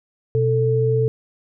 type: tone pair together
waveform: sine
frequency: 124.2 / 442.6 Hz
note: B2 / A4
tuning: +10 / +10 cents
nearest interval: octave + minor seventh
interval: 2200 cents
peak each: -18 dBFS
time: 0.35-1.08 s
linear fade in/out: 0 ms
effects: none